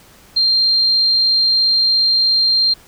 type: tone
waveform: sine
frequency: 4181 Hz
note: C8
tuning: 2 cents flat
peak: -11 dBFS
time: 0.36-2.74 s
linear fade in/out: 10 ms
effects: pink hiss -46 dBFS RMS until 2.87 s